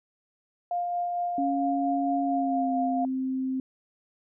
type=tone with tremolo; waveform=sine; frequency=703 Hz; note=F5; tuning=11 cents sharp; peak=-25 dBFS; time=0.71-3.05 s; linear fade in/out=2 ms; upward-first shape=sine; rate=4.4 Hz; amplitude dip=25%
type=tone with pitch glide; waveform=sine; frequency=277.2 to 261.6 Hz; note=C#4 to C4; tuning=0 to 0 cents; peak=-26 dBFS; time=1.38-3.6 s; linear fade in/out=2 ms; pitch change=-100 cents; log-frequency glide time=2.23-2.76 s
effects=none